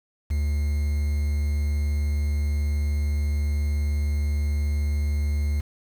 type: tone with quantisation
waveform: triangle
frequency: 73.42 Hz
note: D2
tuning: in tune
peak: -19 dBFS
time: 0.3-5.61 s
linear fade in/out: 10 ms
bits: 7
effects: none